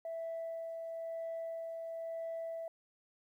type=tone with tremolo; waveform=sine; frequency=659.3 Hz; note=E5; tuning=in tune; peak=-36 dBFS; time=0.05-2.68 s; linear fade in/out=2 ms; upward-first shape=sine; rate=1 Hz; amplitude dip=30%; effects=tanh soft clip ceiling -35 dBFS + 12-bit